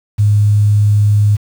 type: tone with quantisation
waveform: sine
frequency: 103.83 Hz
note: G#2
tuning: in tune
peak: -7 dBFS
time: 0.18-1.37 s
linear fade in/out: 20 ms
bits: 6
effects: none